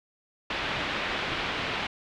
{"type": "low-pass noise", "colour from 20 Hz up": "white", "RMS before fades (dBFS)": -31, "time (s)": [0.5, 1.87], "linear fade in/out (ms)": 5, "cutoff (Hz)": 3200, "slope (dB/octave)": 24, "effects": []}